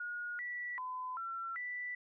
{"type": "tone with pitch steps", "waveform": "sine", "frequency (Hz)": [1441, 1953, 1014, 1353, 1974], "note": ["F#6", "B6", "B5", "E6", "B6"], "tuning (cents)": [-46, -20, 45, 45, -1], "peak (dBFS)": -38, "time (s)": [0, 1.95], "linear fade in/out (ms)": 5, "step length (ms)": 390, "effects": []}